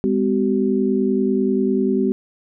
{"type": "tone cluster", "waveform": "sine", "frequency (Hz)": [203.7, 253.9, 381.3], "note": ["G#3", "B3", "G4"], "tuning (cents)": [-33, 48, -48], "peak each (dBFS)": -20, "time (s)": [0.04, 2.12], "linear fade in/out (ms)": 0, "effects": []}